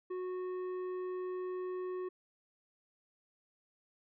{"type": "tone with tanh clipping", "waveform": "sine", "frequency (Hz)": 366.9, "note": "F#4", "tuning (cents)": -15, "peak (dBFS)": -38, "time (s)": [0.1, 2.09], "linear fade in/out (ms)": 10, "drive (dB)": 9, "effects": []}